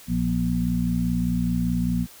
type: harmonic tone with a mistuned harmonic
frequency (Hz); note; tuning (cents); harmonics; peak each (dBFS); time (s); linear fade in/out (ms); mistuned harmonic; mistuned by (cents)
58.27; A#1; 0; 1 / 2 / 3 / 4; -29 / -30 / -24 / -25; 0.07-2.07; 50; 4; +49
effects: white hiss -47 dBFS RMS until 2.2 s